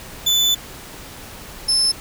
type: tone pair in turn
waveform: 35% pulse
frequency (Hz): 3498 / 5259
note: A7 / E8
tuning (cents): -11 / -5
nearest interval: perfect fifth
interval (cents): 706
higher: second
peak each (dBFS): -12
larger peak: neither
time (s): 0.26-0.55 / 1.68-1.92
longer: first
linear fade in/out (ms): 10
effects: pink hiss -37 dBFS RMS until 2 s